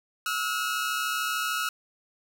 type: tone pair together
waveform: sawtooth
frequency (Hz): 1300 / 1433.4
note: E6 / F6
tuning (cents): -24 / +45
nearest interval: major second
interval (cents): 169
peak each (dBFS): -26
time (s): 0.26-1.69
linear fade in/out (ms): 2
effects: none